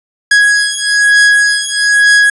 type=beating tone pair; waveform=45% pulse; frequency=1661.2 / 1662.3 Hz; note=G#6 / G#6; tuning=0 / +1 cents; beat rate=1.1 Hz; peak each=-10 dBFS; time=0.31-2.3 s; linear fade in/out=5 ms; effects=resampled to 24000 Hz + 7-bit